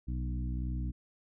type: harmonic tone with a mistuned harmonic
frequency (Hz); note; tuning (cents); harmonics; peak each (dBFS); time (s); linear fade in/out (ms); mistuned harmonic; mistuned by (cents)
61.74; B1; 0; 1 / 2 / 3 / 4 / 5; -33 / -39 / -43 / -45 / -47; 0.07-0.92; 20; 2; +26
effects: none